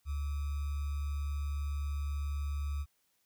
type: tone with sample-and-hold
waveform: sine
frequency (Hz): 71.9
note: D2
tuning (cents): -36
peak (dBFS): -32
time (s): 0.05-2.86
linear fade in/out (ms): 50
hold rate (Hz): 1225
effects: white hiss -75 dBFS RMS until 3.25 s